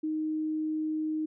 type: tone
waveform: sine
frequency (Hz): 311.1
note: D#4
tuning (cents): 0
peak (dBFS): -28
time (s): 0.03-1.26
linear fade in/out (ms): 10
effects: none